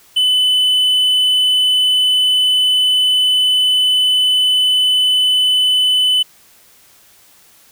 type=tone; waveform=triangle; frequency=3010 Hz; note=F#7; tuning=29 cents sharp; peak=-9 dBFS; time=0.16-6.23 s; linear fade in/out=10 ms; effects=white hiss -48 dBFS RMS until 7.71 s